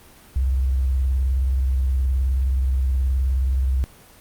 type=tone with vibrato; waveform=sine; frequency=65.41 Hz; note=C2; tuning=in tune; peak=-17 dBFS; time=0.36-3.84 s; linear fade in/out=0 ms; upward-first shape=triangle; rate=19 Hz; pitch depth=130 cents each way; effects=pink hiss -48 dBFS RMS until 4.2 s + Opus 24 kbps